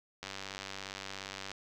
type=click train; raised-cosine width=0.2 ms; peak=-23 dBFS; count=126; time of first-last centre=0.23-1.516 s; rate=97.2 Hz; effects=none